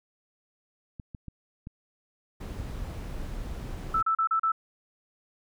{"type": "clicks", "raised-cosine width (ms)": 5, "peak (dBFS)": -27, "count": 6, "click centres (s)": [0.998, 1.148, 1.283, 1.671, 2.601, 2.7]}
{"type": "noise", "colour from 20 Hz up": "brown", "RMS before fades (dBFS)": -36, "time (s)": [2.4, 4.02], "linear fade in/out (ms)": 10}
{"type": "tone bursts", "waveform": "sine", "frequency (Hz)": 1318.5, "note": "E6", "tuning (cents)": 0, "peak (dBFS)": -22, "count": 5, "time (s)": [3.94, 4.519], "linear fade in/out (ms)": 5, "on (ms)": 87, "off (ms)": 36}
{"effects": []}